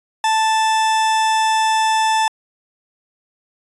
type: tone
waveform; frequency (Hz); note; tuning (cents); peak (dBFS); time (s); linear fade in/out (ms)
40% pulse; 880; A5; 0; -13; 0.24-2.28; 2
effects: resampled to 22050 Hz